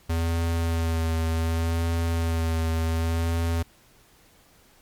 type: tone with vibrato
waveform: square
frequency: 82.5 Hz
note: E2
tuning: 2 cents sharp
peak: -23 dBFS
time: 0.09-3.63 s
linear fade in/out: 10 ms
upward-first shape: sine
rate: 0.67 Hz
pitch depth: 23 cents each way
effects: pink hiss -57 dBFS RMS until 4.81 s + MP3 96 kbps